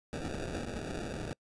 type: noise with sample-and-hold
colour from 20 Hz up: blue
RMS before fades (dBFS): -38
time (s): 0.13-1.33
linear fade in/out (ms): 0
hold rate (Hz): 1050
effects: noise-tail reverb RT60 0.1 s tail -26 dB re dry + resampled to 22050 Hz